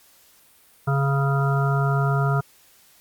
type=harmonic tone; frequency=138.59 Hz; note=C#3; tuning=in tune; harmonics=1 / 3 / 5 / 7 / 9 / 10; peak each=-19 / -30 / -29 / -33 / -30 / -30 dBFS; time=0.87-2.41 s; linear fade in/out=10 ms; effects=white hiss -55 dBFS RMS until 3 s + Opus 48 kbps